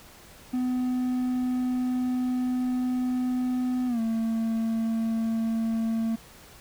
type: tone with pitch glide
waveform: triangle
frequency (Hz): 251.6 to 225.4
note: B3 to A3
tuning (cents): +32 to +42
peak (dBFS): -22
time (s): 0.53-6.16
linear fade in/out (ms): 10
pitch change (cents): -190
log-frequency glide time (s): 3.87-4
effects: pink hiss -50 dBFS RMS until 6.6 s